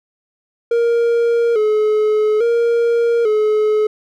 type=tone with vibrato; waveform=triangle; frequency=447.4 Hz; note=A4; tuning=29 cents sharp; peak=-10 dBFS; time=0.71-3.87 s; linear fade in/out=5 ms; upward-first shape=square; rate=0.59 Hz; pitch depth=79 cents each way; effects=none